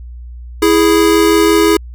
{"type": "tone pair together", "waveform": "square", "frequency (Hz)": [329.6, 415.3], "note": ["E4", "G#4"], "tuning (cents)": [0, 0], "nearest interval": "major third", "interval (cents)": 400, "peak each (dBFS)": -11, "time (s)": [0.62, 1.77], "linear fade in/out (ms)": 5, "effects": ["added 60 Hz sine -27 dBFS peak until 1.94 s"]}